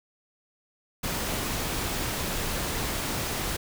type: noise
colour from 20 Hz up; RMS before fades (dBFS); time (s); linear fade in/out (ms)
pink; -30; 1.03-3.57; 10
effects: none